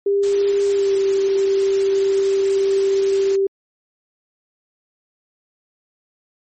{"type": "tone with pitch glide", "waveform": "sine", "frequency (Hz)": [399.9, 391.2], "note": ["G4", "G4"], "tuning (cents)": [35, -4], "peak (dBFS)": -14, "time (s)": [0.06, 3.47], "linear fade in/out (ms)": 5, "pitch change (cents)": -39, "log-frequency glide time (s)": [0.7, 0.97]}
{"type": "noise", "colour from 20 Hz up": "white", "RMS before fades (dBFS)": -33, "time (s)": [0.23, 3.36], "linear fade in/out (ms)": 5}
{"effects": ["MP3 32 kbps"]}